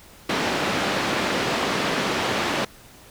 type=band-pass noise; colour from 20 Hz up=pink; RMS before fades=-24 dBFS; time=0.29-2.65 s; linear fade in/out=5 ms; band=210 to 3900 Hz; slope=12 dB/octave; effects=pink hiss -48 dBFS RMS until 3.1 s